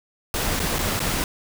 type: noise with dropouts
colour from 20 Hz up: pink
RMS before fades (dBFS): -24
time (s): 0.34-1.24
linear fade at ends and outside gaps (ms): 1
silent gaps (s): 0.594-0.6 / 0.785-0.79 / 0.994-1.002
effects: none